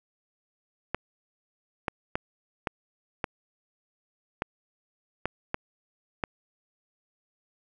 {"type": "clicks", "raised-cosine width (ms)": 0.5, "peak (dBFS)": -12, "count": 9, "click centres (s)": [0.946, 1.882, 2.155, 2.672, 3.242, 4.421, 5.256, 5.544, 6.238], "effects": []}